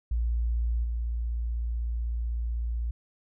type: tone with level steps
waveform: sine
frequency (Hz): 58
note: A#1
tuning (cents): -8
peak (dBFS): -24 / -27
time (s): 0.11-2.91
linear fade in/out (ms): 5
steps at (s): 0.83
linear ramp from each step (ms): 20
effects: none